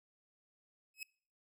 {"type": "tone with exponential growth", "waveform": "sawtooth", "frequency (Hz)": 2563, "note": "E7", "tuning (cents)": -49, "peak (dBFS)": -35, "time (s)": [0.94, 1.03], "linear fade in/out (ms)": 2, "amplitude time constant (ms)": 18, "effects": ["noise-tail reverb RT60 0.5 s tail -25 dB re dry"]}